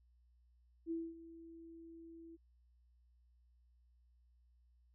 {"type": "tone with ADSR envelope", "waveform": "sine", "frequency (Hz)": 330.4, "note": "E4", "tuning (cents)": 4, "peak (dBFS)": -36, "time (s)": [0.86, 2.37], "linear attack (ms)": 50, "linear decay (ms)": 230, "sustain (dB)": -16, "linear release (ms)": 23, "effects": ["added 60 Hz sine -67 dBFS peak until 4.94 s"]}